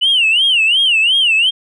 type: tone with vibrato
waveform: sine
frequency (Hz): 2900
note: F#7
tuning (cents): -35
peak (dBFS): -8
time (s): 0.01-1.51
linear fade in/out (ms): 20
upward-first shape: sine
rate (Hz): 2.8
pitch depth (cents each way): 200
effects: tanh soft clip ceiling -6 dBFS